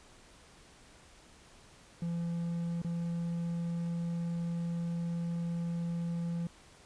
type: tone with dropouts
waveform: triangle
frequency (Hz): 169.9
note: F3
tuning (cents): -47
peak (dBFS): -30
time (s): 2.02-6.47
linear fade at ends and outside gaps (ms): 2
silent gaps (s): 2.818-2.846
effects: pink hiss -58 dBFS RMS until 6.85 s + resampled to 22050 Hz